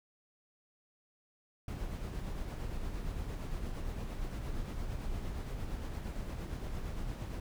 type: noise with tremolo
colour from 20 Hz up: brown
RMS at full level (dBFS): -37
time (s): 1.68-7.4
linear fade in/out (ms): 2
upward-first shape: sine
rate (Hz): 8.7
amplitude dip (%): 35
effects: none